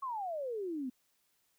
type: exponential sweep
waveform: sine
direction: down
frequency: 1119 to 243.6 Hz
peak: -35 dBFS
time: 0.02-0.9 s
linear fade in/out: 10 ms
effects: white hiss -75 dBFS RMS until 1.58 s